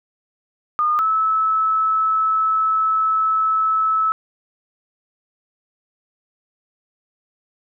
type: tone pair in turn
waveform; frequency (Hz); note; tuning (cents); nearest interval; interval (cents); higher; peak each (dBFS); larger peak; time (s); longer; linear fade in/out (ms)
sine; 1221 / 1302.4; D#6 / E6; -33 / -21; minor second; 112; second; -15; neither; 0.79-0.99 / 0.99-4.12; second; 0
effects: none